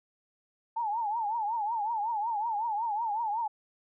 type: tone with vibrato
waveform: sine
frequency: 879 Hz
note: A5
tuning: 2 cents flat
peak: -28 dBFS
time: 0.76-3.48 s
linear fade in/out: 10 ms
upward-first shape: triangle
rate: 5.4 Hz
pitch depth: 160 cents each way
effects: none